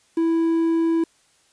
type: tone with quantisation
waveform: triangle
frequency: 329.6 Hz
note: E4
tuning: in tune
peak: -15 dBFS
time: 0.17-1.04 s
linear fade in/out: 5 ms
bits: 7
effects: white hiss -60 dBFS RMS until 1.52 s + resampled to 22050 Hz